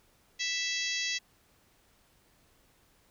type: harmonic tone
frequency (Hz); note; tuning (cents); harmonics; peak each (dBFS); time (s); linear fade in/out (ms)
659.3; E5; 0; 3 / 4 / 5 / 6 / 7 / 8 / 9 / 10; -36 / -37 / -38 / -39 / -39 / -40 / -41 / -41; 0.39-1.19; 20
effects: pink hiss -66 dBFS RMS until 3.1 s